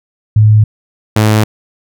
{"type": "tone pair in turn", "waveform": ["sine", "sawtooth"], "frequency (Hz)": [107.3, 107.78], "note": ["A2", "A2"], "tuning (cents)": [-43, -35], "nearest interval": "unison", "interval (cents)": 8, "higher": "second", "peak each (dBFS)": -3, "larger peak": "neither", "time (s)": [[0.36, 0.64], [1.16, 1.44]], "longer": "neither", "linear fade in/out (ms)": 5, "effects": []}